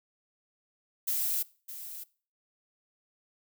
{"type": "noise with echo", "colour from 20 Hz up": "violet", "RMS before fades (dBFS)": -30, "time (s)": [1.07, 1.43], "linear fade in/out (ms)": 10, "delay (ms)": 610, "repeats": 1, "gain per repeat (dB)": -12, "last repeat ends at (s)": 2.04, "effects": ["noise-tail reverb RT60 0.4 s tail -21 dB re dry"]}